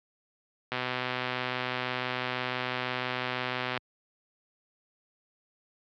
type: click train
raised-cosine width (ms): 0.3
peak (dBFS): -14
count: 386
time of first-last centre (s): 0.72-3.776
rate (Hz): 126
effects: high-pass 80 Hz 12 dB/octave + low-pass 4000 Hz 12 dB/octave